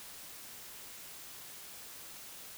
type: silence
effects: white hiss -49 dBFS RMS until 2.57 s